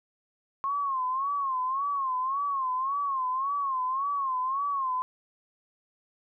sine tone with vibrato, 1077 Hz, C6, 50 cents sharp, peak -26 dBFS, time 0.64-5.02 s, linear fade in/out 0 ms, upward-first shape sine, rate 1.8 Hz, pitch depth 110 cents each way, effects none

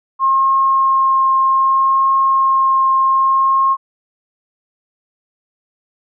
sine tone with vibrato, 1070 Hz, C6, 38 cents sharp, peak -10 dBFS, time 0.19-3.77 s, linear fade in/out 50 ms, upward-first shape triangle, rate 0.64 Hz, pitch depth 10 cents each way, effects none

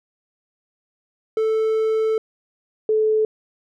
triangle / sine tone pair in turn, 440 / 433.9 Hz, A4 / A4, 0 / -24 cents, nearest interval unison, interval 24 cents, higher first, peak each -15 dBFS, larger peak neither, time 1.37-2.18 / 2.89-3.25 s, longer first, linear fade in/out 2 ms, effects none

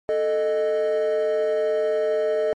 triangle tone pair together, 440 / 618.2 Hz, A4 / D#5, 0 / -11 cents, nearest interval tritone, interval 589 cents, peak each -19 dBFS, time 0.09-2.53 s, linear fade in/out 0 ms, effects tanh soft clip ceiling -14 dBFS + MP3 48 kbps

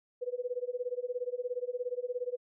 sine tone with tremolo, 493.9 Hz, B4, in tune, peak -29 dBFS, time 0.21-2.37 s, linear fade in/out 20 ms, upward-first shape sine, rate 17 Hz, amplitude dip 95%, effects none

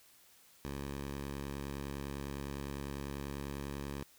10% pulse tone with pitch glide, 69.7 to 70.18 Hz, C#2 to C#2, +10 to +22 cents, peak -31 dBFS, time 0.65-4.03 s, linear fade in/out 0 ms, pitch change +12 cents, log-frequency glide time 0.83-3.75 s, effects white hiss -63 dBFS RMS until 4.18 s

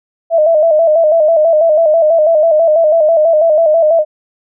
sine tone with vibrato, 638 Hz, D#5, 43 cents sharp, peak -6 dBFS, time 0.3-4.05 s, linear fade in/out 50 ms, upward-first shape square, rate 6.1 Hz, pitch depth 71 cents each way, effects none

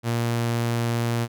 sawtooth tone, 117.5 Hz, A#2, 14 cents sharp, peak -18 dBFS, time 0.03-1.28 s, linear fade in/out 50 ms, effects none

